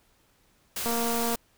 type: noise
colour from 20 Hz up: white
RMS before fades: -32 dBFS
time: 0.76-1.36 s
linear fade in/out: 5 ms
type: click train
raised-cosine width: 1 ms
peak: -18 dBFS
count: 115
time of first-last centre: 0.86-1.349 s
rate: 233 Hz
effects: pink hiss -65 dBFS RMS until 1.57 s